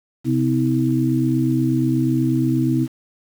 sine tone cluster, 131.6 / 252.9 / 321.2 Hz, C3 / B3 / E4, +10 / +41 / -45 cents, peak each -20 dBFS, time 0.24-2.88 s, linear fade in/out 50 ms, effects 7-bit

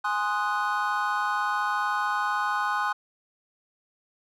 triangle chord, Ab dominant seventh, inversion none, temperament equal, 830.6 / 1046.5 / 1244.5 / 1480 Hz, Ab5 / C6 / Eb6 / Gb6, 0 / 0 / 0 / 0 cents, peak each -28 dBFS, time 0.04-2.93 s, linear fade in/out 10 ms, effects none

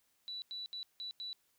sine tone bursts at uneven times, 3951 Hz, B7, in tune, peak -40 dBFS, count 5, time 0.28-0.42 / 0.51-0.66 / 0.73-0.83 / 1-1.11 / 1.2-1.33 s, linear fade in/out 0 ms, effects white hiss -75 dBFS RMS until 1.58 s

